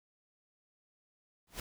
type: noise with exponential growth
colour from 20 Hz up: pink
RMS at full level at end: -36 dBFS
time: 1.47-1.6 s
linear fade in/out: 2 ms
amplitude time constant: 27 ms
effects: none